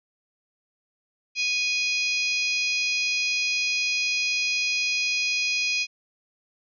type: harmonic tone with a mistuned harmonic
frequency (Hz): 828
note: G#5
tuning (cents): -5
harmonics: 3 / 4 / 5 / 6 / 7 / 8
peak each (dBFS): -24 / -35 / -33 / -30 / -37 / -38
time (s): 1.35-5.87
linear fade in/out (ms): 50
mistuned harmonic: 8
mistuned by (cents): -55
effects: none